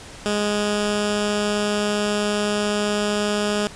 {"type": "tone with notch filter", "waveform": "10% pulse", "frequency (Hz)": 207.7, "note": "G#3", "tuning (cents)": 0, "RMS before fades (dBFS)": -22, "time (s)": [0.26, 3.67], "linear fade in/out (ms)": 0, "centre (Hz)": 940, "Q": 1.8, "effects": ["pink hiss -40 dBFS RMS until 3.75 s", "resampled to 22050 Hz"]}